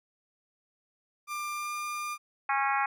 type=tone with pitch glide; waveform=30% pulse; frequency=1192 to 1201.7 Hz; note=D6 to D6; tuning=+25 to +39 cents; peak=-30 dBFS; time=1.27-2.18 s; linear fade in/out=50 ms; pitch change=+14 cents; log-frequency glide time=1.54-1.74 s
type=harmonic tone; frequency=274.2 Hz; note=C#4; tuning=19 cents flat; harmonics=3 / 4 / 5 / 6 / 7 / 8 / 9; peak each=-29 / -31 / -33 / -35 / -36 / -37 / -38 dBFS; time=2.49-2.86 s; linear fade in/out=5 ms
effects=none